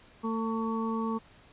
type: harmonic tone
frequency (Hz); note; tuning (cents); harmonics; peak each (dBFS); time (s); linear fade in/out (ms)
224.6; A3; +36; 1 / 2 / 4 / 5; -30 / -36 / -39 / -36; 0.23-1.19; 20
effects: pink hiss -57 dBFS RMS until 1.52 s + resampled to 8000 Hz